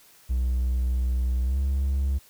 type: tone with pitch glide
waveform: triangle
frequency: 62.4 to 68.05 Hz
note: B1 to C#2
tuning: +19 to -31 cents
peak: -19 dBFS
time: 0.29-2.19 s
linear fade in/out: 20 ms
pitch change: +150 cents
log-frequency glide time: 1.44-1.58 s
effects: tanh soft clip ceiling -15 dBFS + white hiss -55 dBFS RMS until 2.29 s